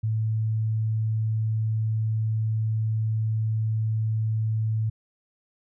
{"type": "tone", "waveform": "sine", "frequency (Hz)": 110, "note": "A2", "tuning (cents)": 0, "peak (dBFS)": -22, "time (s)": [0.03, 4.9], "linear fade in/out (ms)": 10, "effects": []}